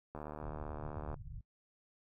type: click train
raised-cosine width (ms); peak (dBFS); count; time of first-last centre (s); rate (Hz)
1; -30; 76; 0.15-1.142; 75.6
type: low-pass noise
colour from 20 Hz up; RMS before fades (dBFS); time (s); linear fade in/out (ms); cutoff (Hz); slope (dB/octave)
pink; -46; 0.42-1.41; 5; 160; 96
effects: noise-tail reverb RT60 0.1 s tail -25 dB re dry